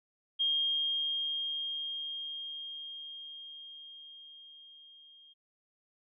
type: tone with level ramp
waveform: sine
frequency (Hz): 3226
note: G7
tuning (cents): +49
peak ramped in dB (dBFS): -26 to -55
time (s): 0.39-5.34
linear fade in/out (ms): 20
effects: none